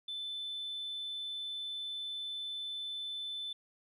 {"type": "tone", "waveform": "sine", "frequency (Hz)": 3520, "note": "A7", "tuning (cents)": 0, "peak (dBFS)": -36, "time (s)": [0.08, 3.53], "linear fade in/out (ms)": 5, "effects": ["tanh soft clip ceiling -34 dBFS"]}